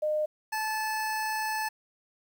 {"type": "tone pair in turn", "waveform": ["sine", "25% pulse"], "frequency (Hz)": [610, 869.2], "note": ["D#5", "A5"], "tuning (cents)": [-34, -21], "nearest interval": "tritone", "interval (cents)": 613, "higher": "second", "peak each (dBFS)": -25, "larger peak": "neither", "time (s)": [[0.02, 0.26], [0.52, 1.69]], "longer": "second", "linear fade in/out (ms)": 10, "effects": ["10-bit"]}